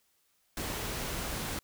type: noise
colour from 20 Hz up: pink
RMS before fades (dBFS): -36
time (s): 0.57-1.59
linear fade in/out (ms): 2
effects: white hiss -72 dBFS RMS until 1.63 s